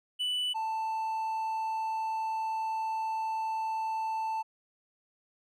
triangle tone pair in turn, 2976 / 884.8 Hz, F#7 / A5, +9 / +9 cents, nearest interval octave + major sixth, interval 2100 cents, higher first, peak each -27 / -28 dBFS, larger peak first, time 0.19-0.54 / 0.54-4.43 s, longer second, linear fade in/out 20 ms, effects none

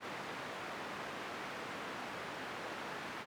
white band-pass noise, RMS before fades -44 dBFS, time 0-3.26 s, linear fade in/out 50 ms, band 150 to 1700 Hz, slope 12 dB/octave, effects none

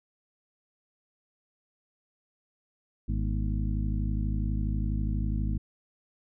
harmonic tone with a mistuned harmonic, 52.2 Hz, G#1, 10 cents sharp, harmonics 1 / 2 / 3 / 4 / 5 / 6, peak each -28 / -32 / -37 / -37 / -39 / -43 dBFS, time 3.08-5.58 s, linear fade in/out 10 ms, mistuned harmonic 5, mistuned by -120 cents, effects none

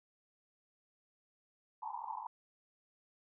white band-pass noise, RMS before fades -43 dBFS, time 1.82-2.27 s, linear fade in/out 2 ms, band 830 to 1000 Hz, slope 96 dB/octave, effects none

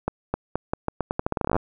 accelerating click train, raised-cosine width 1 ms, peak -9 dBFS, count 20, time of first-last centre 0.08-1.565 s, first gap 260 ms, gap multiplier 0.83, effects none

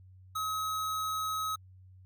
square tone, 1276 Hz, D#6, 43 cents sharp, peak -32 dBFS, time 0.35-1.56 s, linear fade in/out 10 ms, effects added 93 Hz sine -52 dBFS peak until 2.05 s + Opus 48 kbps

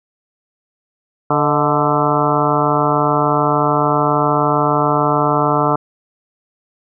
harmonic tone with a mistuned harmonic, 146.83 Hz, D3, in tune, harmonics 1 / 2 / 3 / 4 / 5 / 6 / 7 / 8 / 9, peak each -21 / -21 / -21 / -21 / -21 / -21 / -21 / -21 / -21 dBFS, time 1.3-5.76 s, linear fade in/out 5 ms, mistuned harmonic 4, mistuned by +68 cents, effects none

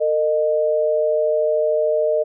sine tone pair together, 453.4 / 613.3 Hz, A#4 / D#5, -48 / -25 cents, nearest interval perfect fourth, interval 523 cents, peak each -20 / -17 dBFS, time 0-2.24 s, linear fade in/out 20 ms, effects none

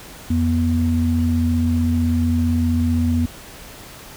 sine tone pair together, 86.01 / 242.5 Hz, F2 / B3, -26 / -31 cents, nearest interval octave + tritone, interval 1795 cents, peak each -18 dBFS, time 0.3-3.26 s, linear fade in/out 5 ms, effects pink hiss -39 dBFS RMS until 4.16 s

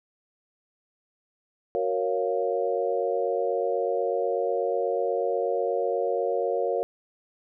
sine chord, Gb major seventh, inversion none, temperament equal, 370 / 466.2 / 554.4 / 698.5 Hz, Gb4 / Bb4 / Db5 / F5, 0 / 0 / 0 / 0 cents, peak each -31 / -27 / -28 / -31 dBFS, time 1.75-6.83 s, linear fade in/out 0 ms, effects none

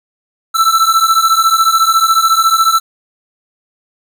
square beating tone pair, 1322 / 1336 Hz, E6 / E6, +5 / +23 cents, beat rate 14 Hz, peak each -12 dBFS, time 0.54-2.8 s, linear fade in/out 20 ms, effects none

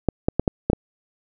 clicks, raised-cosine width 2 ms, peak -4 dBFS, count 6, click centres 0.087 / 0.285 / 0.396 / 0.478 / 0.7 / 0.732 s, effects none

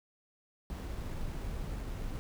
brown noise with sample-and-hold, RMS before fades -38 dBFS, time 0.7-2.19 s, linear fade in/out 0 ms, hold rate 8820 Hz, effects none

